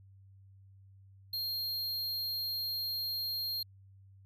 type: tone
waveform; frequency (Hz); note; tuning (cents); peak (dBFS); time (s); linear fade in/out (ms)
square; 4220; C8; +14; -34; 1.33-3.63; 5
effects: added 97 Hz sine -55 dBFS peak until 4.25 s